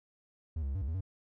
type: tone with pitch steps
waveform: triangle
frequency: 79.5 / 68.8 / 68 / 96.2 / 66.2 / 80.6 / 94.7 Hz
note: D#2 / C#2 / C#2 / G2 / C2 / E2 / F#2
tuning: +38 / -12 / -33 / -32 / +21 / -38 / +41 cents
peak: -30 dBFS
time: 0.56-1.008 s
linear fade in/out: 5 ms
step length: 64 ms
effects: none